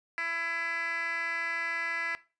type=tone with band-pass filter; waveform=10% pulse; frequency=334.1 Hz; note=E4; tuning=23 cents sharp; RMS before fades=-33 dBFS; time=0.18-2.15 s; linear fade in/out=0 ms; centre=2000 Hz; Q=3.8; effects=noise-tail reverb RT60 0.3 s tail -18 dB re dry + resampled to 22050 Hz